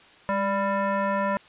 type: tone with frequency modulation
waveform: sine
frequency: 201.7 Hz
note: G3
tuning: 50 cents sharp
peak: -22 dBFS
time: 0.29-1.37 s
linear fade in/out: 0 ms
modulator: 789 Hz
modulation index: 1.6
effects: white hiss -52 dBFS RMS until 1.48 s + resampled to 8000 Hz